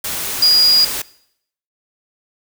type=tone in noise; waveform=sine; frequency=4869 Hz; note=D#8; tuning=38 cents flat; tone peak=-8 dBFS; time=0.42-0.85 s; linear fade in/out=5 ms; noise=white; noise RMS=-23 dBFS; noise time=0.04-1.02 s; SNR=+12 dB; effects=noise-tail reverb RT60 0.7 s tail -20 dB re dry